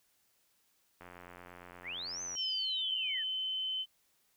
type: click train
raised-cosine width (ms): 0.5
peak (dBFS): -35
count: 120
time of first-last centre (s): 1.01-2.352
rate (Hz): 88.7
type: linear two-way sweep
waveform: sine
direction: up then down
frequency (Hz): 1661.2 to 6272 to 1661.2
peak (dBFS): -38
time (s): 1.83-3.24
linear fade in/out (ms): 50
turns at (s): 2.22
type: tone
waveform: sine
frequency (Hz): 3058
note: G7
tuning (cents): -44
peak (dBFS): -33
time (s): 2.35-3.86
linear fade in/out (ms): 50
effects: white hiss -73 dBFS RMS until 4.36 s